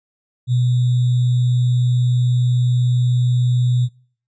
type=tone with sample-and-hold; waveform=sine; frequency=123.47 Hz; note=B2; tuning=in tune; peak=-13 dBFS; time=0.47-3.89 s; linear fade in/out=50 ms; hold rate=3675 Hz; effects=noise-tail reverb RT60 0.5 s tail -24 dB re dry + resampled to 16000 Hz